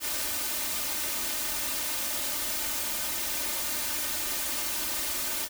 white noise with comb filter, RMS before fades -31 dBFS, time 0-5.49 s, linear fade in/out 50 ms, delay 3.3 ms, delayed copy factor +0.85, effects none

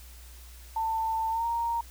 sine tone with pitch glide, 893 to 931.5 Hz, A5 to A#5, +25 to -2 cents, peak -26 dBFS, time 0.76-1.81 s, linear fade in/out 5 ms, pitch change +73 cents, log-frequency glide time 1.3-1.46 s, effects added 60 Hz sine -46 dBFS peak until 1.9 s + white hiss -53 dBFS RMS until 1.9 s

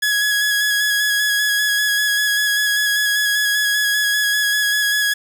sawtooth tone with vibrato, 1677 Hz, G#6, 16 cents sharp, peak -12 dBFS, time 0.02-5.14 s, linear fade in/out 10 ms, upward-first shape square, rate 5.1 Hz, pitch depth 16 cents each way, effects 7-bit

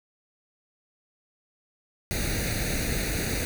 pink noise with comb filter, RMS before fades -28 dBFS, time 2.11-3.45 s, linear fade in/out 0 ms, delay 0.47 ms, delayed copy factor +0.8, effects none

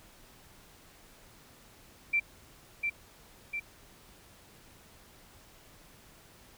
sine tone with echo, 2349 Hz, D7, in tune, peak -24 dBFS, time 2.13-2.2 s, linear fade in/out 10 ms, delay 700 ms, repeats 2, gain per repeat -4 dB, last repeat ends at 3.6 s, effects pink hiss -57 dBFS RMS until 6.57 s

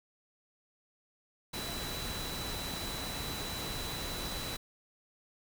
sine tone in noise, 3961 Hz, B7, 4 cents sharp, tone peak -42 dBFS, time 1.53-4.57 s, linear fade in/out 10 ms, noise pink, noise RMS -39 dBFS, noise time 1.53-4.57 s, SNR -6 dB, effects none

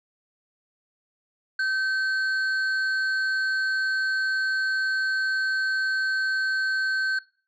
sine tone pair together, 1544 / 4342 Hz, G6 / C#8, -27 / -37 cents, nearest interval octave + tritone, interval 1790 cents, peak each -21 / -32 dBFS, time 1.59-7.19 s, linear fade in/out 5 ms, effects noise-tail reverb RT60 0.4 s tail -22 dB re dry + tanh soft clip ceiling -19 dBFS

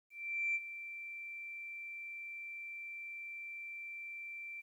sine tone with ADSR envelope, 2347 Hz, D7, 2 cents flat, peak -30 dBFS, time 0.1-4.62 s, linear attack 450 ms, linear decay 41 ms, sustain -13 dB, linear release 23 ms, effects tanh soft clip ceiling -26 dBFS + 12-bit

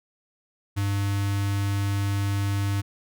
square tone with notch filter, 100 Hz, G2, 35 cents sharp, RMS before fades -25 dBFS, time 0.76-2.82 s, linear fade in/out 20 ms, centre 550 Hz, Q 1.1, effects none

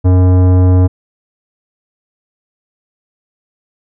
sine tone with tanh clipping, 91.6 Hz, F#2, 17 cents flat, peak -7 dBFS, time 0.04-0.88 s, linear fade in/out 20 ms, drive 16 dB, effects none

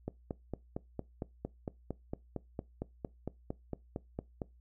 click train, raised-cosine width 2 ms, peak -23 dBFS, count 20, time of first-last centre 0.08-4.418 s, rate 4.38 Hz, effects noise-tail reverb RT60 0.2 s tail -21 dB re dry + added 60 Hz sine -58 dBFS peak until 4.6 s

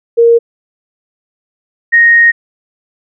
sine tone pair in turn, 466.2 / 1864.8 Hz, A#4 / A#6, 0 / 0 cents, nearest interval 2 octaves, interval 2400 cents, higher second, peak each -3 dBFS, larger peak neither, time 0.17-0.39 / 1.92-2.32 s, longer second, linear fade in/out 20 ms, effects none

